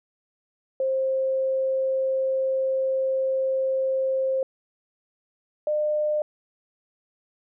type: tone pair in turn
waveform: sine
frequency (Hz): 529 / 603.2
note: C5 / D5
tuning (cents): +19 / +46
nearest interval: major second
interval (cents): 227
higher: second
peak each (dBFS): -21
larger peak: neither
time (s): 0.8-4.43 / 5.67-6.22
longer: first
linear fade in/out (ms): 2
effects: none